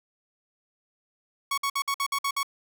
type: tone bursts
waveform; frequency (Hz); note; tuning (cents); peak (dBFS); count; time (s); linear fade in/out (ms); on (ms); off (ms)
sawtooth; 1112; C#6; +5; -21; 8; 1.51-2.431; 5; 67; 55
effects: none